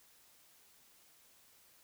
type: silence
effects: white hiss -65 dBFS RMS until 1.83 s